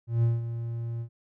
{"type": "tone with ADSR envelope", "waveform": "triangle", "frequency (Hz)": 116.54, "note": "A#2", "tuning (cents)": 0, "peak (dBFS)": -17, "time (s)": [0.07, 1.09], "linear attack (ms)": 160, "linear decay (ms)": 180, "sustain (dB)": -11, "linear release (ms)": 82, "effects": []}